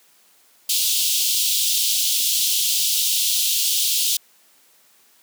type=high-pass noise; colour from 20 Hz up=pink; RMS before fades=-20 dBFS; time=0.69-4.17 s; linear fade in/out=5 ms; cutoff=3000 Hz; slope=48 dB/octave; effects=white hiss -56 dBFS RMS until 5.22 s + high-pass 200 Hz 12 dB/octave